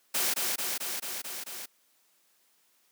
white noise with echo, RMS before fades -28 dBFS, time 0.14-0.34 s, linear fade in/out 10 ms, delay 220 ms, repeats 6, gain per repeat -2 dB, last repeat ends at 1.66 s, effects white hiss -68 dBFS RMS until 2.91 s + high-pass 200 Hz 12 dB/octave

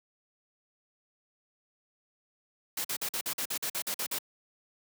white noise bursts, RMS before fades -33 dBFS, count 12, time 2.77-4.187 s, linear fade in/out 5 ms, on 75 ms, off 47 ms, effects high-pass 150 Hz 12 dB/octave

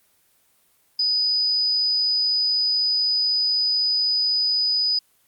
sine tone, 4978 Hz, D#8, in tune, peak -18 dBFS, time 0.99-4.99 s, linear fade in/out 5 ms, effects white hiss -62 dBFS RMS until 5.27 s + Opus 24 kbps

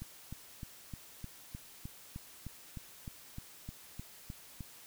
click train, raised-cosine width 5 ms, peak -30 dBFS, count 16, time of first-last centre 0.02-4.607 s, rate 3.27 Hz, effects white hiss -55 dBFS RMS until 4.86 s

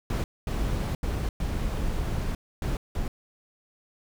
brown noise bursts at uneven times, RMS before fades -28 dBFS, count 6, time 0.1-0.24 / 0.47-0.95 / 1.03-1.29 / 1.4-2.35 / 2.62-2.77 / 2.95-3.08 s, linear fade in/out 2 ms, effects none

